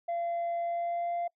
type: tone with pitch glide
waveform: sine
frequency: 685 to 692.2 Hz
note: F5 to F5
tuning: -34 to -16 cents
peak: -27 dBFS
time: 0.08-1.28 s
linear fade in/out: 10 ms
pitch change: +18 cents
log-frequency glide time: 0.6-1.15 s
effects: noise-tail reverb RT60 0.1 s tail -26 dB re dry + tanh soft clip ceiling -28 dBFS